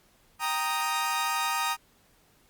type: chord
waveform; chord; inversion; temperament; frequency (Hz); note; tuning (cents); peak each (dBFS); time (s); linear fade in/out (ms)
sawtooth; Eb major; first; equal; 784 / 932.3 / 1244.5; G5 / Bb5 / Eb6; 0 / 0 / 0; -31 / -26 / -26; 0.39-1.77; 50
effects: pink hiss -63 dBFS RMS until 2.49 s + Opus 48 kbps